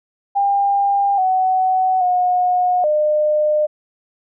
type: tone with pitch steps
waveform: sine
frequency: 800 / 749 / 724 / 605 Hz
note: G5 / F#5 / F#5 / D#5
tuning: +35 / +21 / -38 / -49 cents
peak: -13 dBFS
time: 0.35-3.67 s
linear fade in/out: 20 ms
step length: 830 ms
effects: none